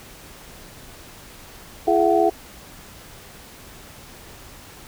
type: tone cluster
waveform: sine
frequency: 339.7 / 420.5 / 677 / 752 Hz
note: F4 / G#4 / E5 / F#5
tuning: -48 / +22 / +46 / +28 cents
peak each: -20 dBFS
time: 1.87-2.3 s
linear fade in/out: 10 ms
effects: pink hiss -43 dBFS RMS until 4.87 s